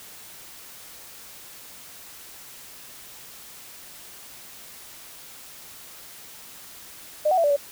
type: tone with pitch steps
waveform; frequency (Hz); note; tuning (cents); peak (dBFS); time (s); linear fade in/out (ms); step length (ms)
sine; 607 / 745 / 669 / 582 / 569; D#5 / F#5 / E5 / D5 / C#5; -43 / +12 / +25 / -16 / +45; -17; 7.25-7.565; 10; 63
effects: white hiss -44 dBFS RMS until 7.71 s

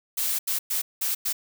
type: noise bursts at uneven times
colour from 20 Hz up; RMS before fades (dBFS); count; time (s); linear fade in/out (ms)
blue; -26; 5; 0.17-0.39 / 0.47-0.59 / 0.7-0.82 / 1.01-1.15 / 1.25-1.33; 10
effects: none

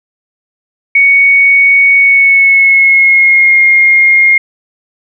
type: tone with pitch glide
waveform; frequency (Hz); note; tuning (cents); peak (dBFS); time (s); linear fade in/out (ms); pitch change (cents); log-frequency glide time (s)
sine; 2229 to 2133; C#7 to C7; +9 to +33; -3; 0.95-4.38; 5; -76; 1.96-3.6
effects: none

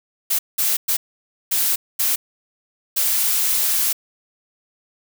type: noise bursts at uneven times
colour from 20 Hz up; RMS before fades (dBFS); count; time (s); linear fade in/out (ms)
blue; -19; 6; 0.3-0.39 / 0.58-0.77 / 0.88-0.97 / 1.51-1.76 / 1.99-2.16 / 2.96-3.93; 10
effects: none

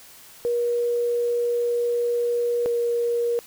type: tone pair in turn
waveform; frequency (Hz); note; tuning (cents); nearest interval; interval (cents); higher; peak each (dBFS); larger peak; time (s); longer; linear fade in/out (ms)
sine; 477.7 / 473.6; A#4 / A#4; +42 / +27; unison; 15; first; -20; neither; 0.45-2.66 / 2.66-3.39; first; 0
effects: white hiss -47 dBFS RMS until 3.46 s

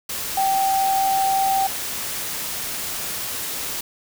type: tone in noise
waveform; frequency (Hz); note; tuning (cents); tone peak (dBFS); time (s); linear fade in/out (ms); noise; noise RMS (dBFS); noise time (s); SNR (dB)
sine; 776; G5; -18; -17; 0.37-1.67; 5; white; -28; 0.09-3.81; +8
effects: none

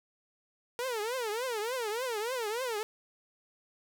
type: tone with vibrato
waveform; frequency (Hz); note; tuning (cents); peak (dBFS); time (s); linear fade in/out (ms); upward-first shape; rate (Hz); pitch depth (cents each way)
sawtooth; 466.2; A#4; 0; -28; 0.79-2.83; 0; triangle; 3.4; 240
effects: none

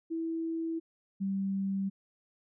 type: tone pair in turn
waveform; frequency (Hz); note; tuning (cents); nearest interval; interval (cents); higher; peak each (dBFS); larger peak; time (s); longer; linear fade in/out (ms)
sine; 327.6 / 194.79; E4 / G3; -11 / -11; major sixth; 900; first; -31 / -29; second; 0.1-0.8 / 1.2-1.9; neither; 20
effects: none

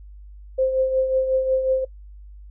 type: tone with tremolo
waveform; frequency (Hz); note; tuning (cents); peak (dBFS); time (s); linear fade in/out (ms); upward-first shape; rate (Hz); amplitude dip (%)
sine; 523.3; C5; 0; -15; 0.58-1.85; 10; triangle; 5.5; 60
effects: noise-tail reverb RT60 0.1 s tail -21 dB re dry + added 50 Hz sine -39 dBFS peak until 2.5 s

